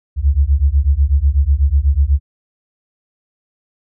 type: beating tone pair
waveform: sine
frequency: 66.4 / 74.5 Hz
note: C2 / D2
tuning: +26 / +25 cents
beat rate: 8.1 Hz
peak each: -13 dBFS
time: 0.16-2.2 s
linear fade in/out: 50 ms
effects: none